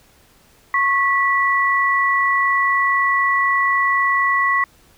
sine tone pair together, 1099 / 1958.2 Hz, C#6 / B6, -15 / -15 cents, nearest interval minor seventh, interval 1000 cents, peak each -17 dBFS, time 0.74-4.64 s, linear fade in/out 2 ms, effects pink hiss -53 dBFS RMS until 4.97 s

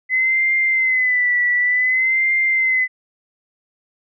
sine tone with vibrato, 2026 Hz, B6, 44 cents sharp, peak -14 dBFS, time 0.09-2.88 s, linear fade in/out 50 ms, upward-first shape sine, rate 0.55 Hz, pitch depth 61 cents each way, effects none

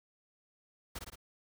pink noise with echo, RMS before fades -41 dBFS, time 0.95-0.99 s, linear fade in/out 10 ms, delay 56 ms, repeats 3, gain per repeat -3 dB, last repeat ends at 1.158 s, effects none

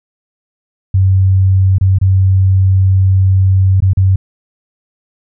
sine tone with dropouts, 95.1 Hz, F#2, 48 cents sharp, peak -6 dBFS, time 0.94-4.16 s, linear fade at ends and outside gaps 5 ms, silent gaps 1.784-1.81 / 1.986-2.013 / 3.804-3.822 / 3.934-3.971 s, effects none

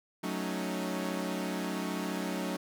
sawtooth chord, D# half-diminished seventh, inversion first, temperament equal, 185 / 220 / 277.2 / 311.1 Hz, F#3 / A3 / C#4 / D#4, 0 / 0 / 0 / 0 cents, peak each -32 / -35 / -35 / -35 dBFS, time 0.23-2.57 s, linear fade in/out 10 ms, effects none

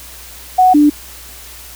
sine tone pair in turn, 740 / 295.2 Hz, F#5 / D4, 0 / +9 cents, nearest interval octave + major third, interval 1591 cents, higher first, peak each -5 dBFS, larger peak neither, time 0.58-0.74 / 0.74-0.9 s, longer neither, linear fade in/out 10 ms, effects added 60 Hz sine -39 dBFS peak until 1.75 s + white hiss -35 dBFS RMS until 1.75 s

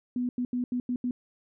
sine tone bursts at uneven times, 246.9 Hz, B3, in tune, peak -26 dBFS, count 6, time 0.16-0.29 / 0.38-0.45 / 0.53-0.64 / 0.72-0.8 / 0.89-0.96 / 1.04-1.11 s, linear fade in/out 2 ms, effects none

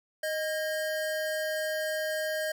square tone pair together, 622.3 / 1618.7 Hz, D#5 / G#6, 0 / -45 cents, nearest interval octave + perfect fourth, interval 1655 cents, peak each -31 / -36 dBFS, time 0.23-2.52 s, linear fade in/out 5 ms, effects none

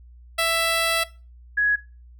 10% pulse / sine tone pair in turn, 662 / 1672.9 Hz, E5 / G#6, +7 / +12 cents, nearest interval octave + major third, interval 1605 cents, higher second, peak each -11 / -17 dBFS, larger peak first, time 0.38-1.04 / 1.57-1.76 s, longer first, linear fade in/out 10 ms, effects noise-tail reverb RT60 0.3 s tail -19 dB re dry + added 60 Hz sine -44 dBFS peak until 2.19 s

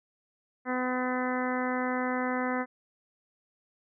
harmonic tone, 252.8 Hz, B3, 41 cents sharp, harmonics 1 / 2 / 3 / 4 / 5 / 6 / 7 / 8, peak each -31 / -34 / -36 / -37 / -38 / -39 / -39 / -40 dBFS, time 0.65-2.66 s, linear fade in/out 50 ms, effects none

